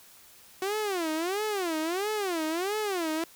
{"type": "tone with vibrato", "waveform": "sawtooth", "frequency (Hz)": 366.6, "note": "F#4", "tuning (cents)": -16, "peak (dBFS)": -24, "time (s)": [0.62, 3.24], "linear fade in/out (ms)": 2, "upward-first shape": "sine", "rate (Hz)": 1.5, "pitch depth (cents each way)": 280, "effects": ["white hiss -54 dBFS RMS until 3.35 s"]}